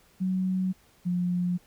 sine tone pair in turn, 186.4 / 177.81 Hz, F#3 / F3, +13 / +31 cents, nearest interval minor second, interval 82 cents, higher first, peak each -24 dBFS, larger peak neither, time 0.2-0.73 / 1.05-1.58 s, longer neither, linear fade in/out 20 ms, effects pink hiss -61 dBFS RMS until 1.66 s

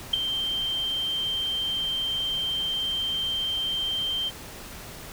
sine tone with ADSR envelope, 3141 Hz, G7, 3 cents sharp, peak -14 dBFS, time 0.13-4.31 s, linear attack 9 ms, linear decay 6 ms, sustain -11 dB, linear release 33 ms, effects pink hiss -41 dBFS RMS until 5.12 s

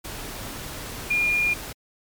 sine tone in noise, 2418 Hz, D7, 50 cents sharp, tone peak -19 dBFS, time 1.1-1.54 s, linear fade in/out 10 ms, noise pink, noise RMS -35 dBFS, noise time 0.04-1.73 s, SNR +13 dB, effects MP3 96 kbps

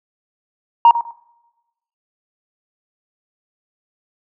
sine tone with echo, 937 Hz, A#5, 9 cents sharp, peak -3 dBFS, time 0.85-0.91 s, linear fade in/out 2 ms, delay 100 ms, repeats 2, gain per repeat -13 dB, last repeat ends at 1.11 s, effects noise-tail reverb RT60 1.0 s tail -22 dB re dry + tanh soft clip ceiling -2 dBFS

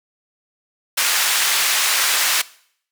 pink band-pass noise, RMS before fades -18 dBFS, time 0.97-2.42 s, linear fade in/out 10 ms, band 1500 to 16000 Hz, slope 12 dB/octave, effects noise-tail reverb RT60 0.6 s tail -20 dB re dry

